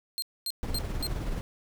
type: tone bursts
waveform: sawtooth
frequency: 4186 Hz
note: C8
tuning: in tune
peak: -27 dBFS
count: 4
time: 0.18-1.068 s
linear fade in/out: 0 ms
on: 42 ms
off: 240 ms
type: noise with tremolo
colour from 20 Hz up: brown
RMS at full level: -30 dBFS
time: 0.63-1.41 s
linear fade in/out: 0 ms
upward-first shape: triangle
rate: 19 Hz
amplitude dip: 45%
effects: none